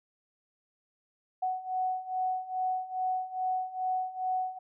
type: beating tone pair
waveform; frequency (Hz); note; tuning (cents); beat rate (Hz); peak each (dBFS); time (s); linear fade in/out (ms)
sine; 742 / 744.4; F#5 / F#5; +5 / +10; 2.4; -34 / -31; 1.42-4.59; 10
effects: none